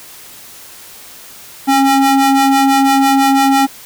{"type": "ring-modulated tone", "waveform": "square", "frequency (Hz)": 270.5, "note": "C#4", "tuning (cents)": -42, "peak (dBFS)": -6, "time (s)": [1.67, 3.67], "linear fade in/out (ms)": 20, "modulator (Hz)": 544, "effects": ["white hiss -36 dBFS RMS until 3.85 s"]}